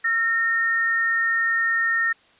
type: tone pair together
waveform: sine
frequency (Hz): 1345.8 / 1835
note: E6 / A#6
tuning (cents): +35 / -28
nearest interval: perfect fourth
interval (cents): 537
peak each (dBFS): -28 / -19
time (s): 0.04-2.13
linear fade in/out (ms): 10
effects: white hiss -56 dBFS RMS until 2.39 s + resampled to 8000 Hz